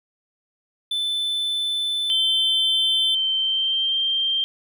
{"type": "tone", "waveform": "triangle", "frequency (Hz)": 3520, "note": "A7", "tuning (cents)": 0, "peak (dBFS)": -20, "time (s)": [0.91, 3.15], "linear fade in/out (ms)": 5}
{"type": "tone with pitch glide", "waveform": "sine", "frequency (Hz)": [3109, 3165], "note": ["G7", "G7"], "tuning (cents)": [-15, 16], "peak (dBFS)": -19, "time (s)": [2.1, 4.44], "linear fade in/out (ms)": 0, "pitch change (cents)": 31, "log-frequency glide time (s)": [3.35, 3.98]}
{"effects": []}